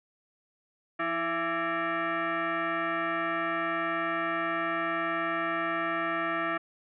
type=tone with frequency modulation; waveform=sine; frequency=329.6 Hz; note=E4; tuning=in tune; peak=-27 dBFS; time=0.99-6.58 s; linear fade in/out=10 ms; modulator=500 Hz; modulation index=3.6; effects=none